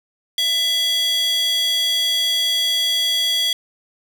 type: tone with high-pass filter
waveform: square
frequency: 667 Hz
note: E5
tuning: 20 cents sharp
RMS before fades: -19 dBFS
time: 0.38-3.53 s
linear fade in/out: 2 ms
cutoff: 3300 Hz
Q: 4.4
effects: none